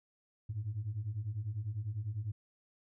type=beating tone pair; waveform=sine; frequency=99 / 109 Hz; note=G2 / A2; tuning=+18 / -16 cents; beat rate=10 Hz; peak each=-39 / -36 dBFS; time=0.49-2.32 s; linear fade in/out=10 ms; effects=tanh soft clip ceiling -30 dBFS